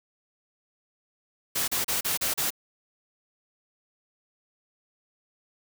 white noise bursts, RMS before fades -27 dBFS, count 6, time 1.55-2.505 s, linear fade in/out 10 ms, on 130 ms, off 35 ms, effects none

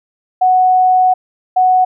sine tone pair in turn, 740 / 740 Hz, F#5 / F#5, 0 / 0 cents, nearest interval unison, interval 0 cents, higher neither, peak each -7 dBFS, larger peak neither, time 0.41-1.14 / 1.56-1.85 s, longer first, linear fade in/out 10 ms, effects none

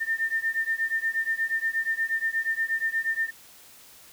sine beating tone pair, 1800 / 1808.4 Hz, A6 / A6, +39 / +47 cents, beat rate 8.4 Hz, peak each -28 / -27 dBFS, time 0-3.31 s, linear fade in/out 20 ms, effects white hiss -51 dBFS RMS until 4.12 s

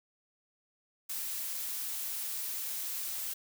blue noise, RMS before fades -37 dBFS, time 1.09-3.34 s, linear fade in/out 10 ms, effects none

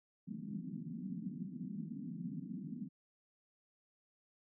white band-pass noise, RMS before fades -44 dBFS, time 0.27-2.89 s, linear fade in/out 10 ms, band 160 to 250 Hz, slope 48 dB/octave, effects none

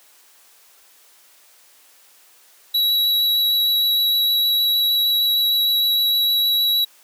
square tone with vibrato, 3900 Hz, B7, 23 cents flat, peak -16 dBFS, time 2.74-6.85 s, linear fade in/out 10 ms, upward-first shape triangle, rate 6.5 Hz, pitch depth 13 cents each way, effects white hiss -52 dBFS RMS until 7.03 s + high-pass 400 Hz 12 dB/octave

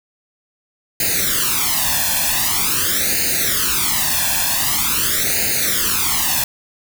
white noise with flanger, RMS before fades -18 dBFS, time 1-6.44 s, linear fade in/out 2 ms, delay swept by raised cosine 0.44 to 1.19 ms, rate 0.45 Hz, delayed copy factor +1, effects none

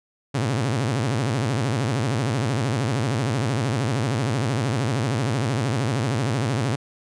sawtooth tone with vibrato, 123.1 Hz, B2, 5 cents flat, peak -17 dBFS, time 0.34-6.76 s, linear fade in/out 10 ms, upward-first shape sine, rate 13 Hz, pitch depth 270 cents each way, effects resampled to 22050 Hz

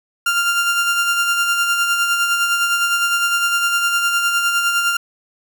30% pulse tone with tremolo, 1394 Hz, F6, 4 cents flat, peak -11 dBFS, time 0.26-4.97 s, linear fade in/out 5 ms, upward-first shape sine, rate 9.8 Hz, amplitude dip 40%, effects none

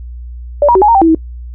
sine tone with pitch steps, 581 / 954 / 377.1 / 837 / 925 / 781 / 329 / 321.3 Hz, D5 / A#5 / F#4 / G#5 / A#5 / G5 / E4 / E4, -19 / +40 / +33 / +13 / -14 / -7 / -3 / -44 cents, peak -4 dBFS, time 0.62-1.148 s, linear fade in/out 2 ms, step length 66 ms, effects noise-tail reverb RT60 0.1 s tail -23 dB re dry + added 60 Hz sine -24 dBFS peak until 1.54 s

